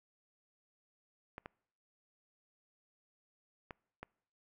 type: clicks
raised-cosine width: 0.5 ms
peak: -29 dBFS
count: 4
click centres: 1.381 / 1.459 / 3.708 / 4.03 s
effects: noise-tail reverb RT60 0.7 s tail -26 dB re dry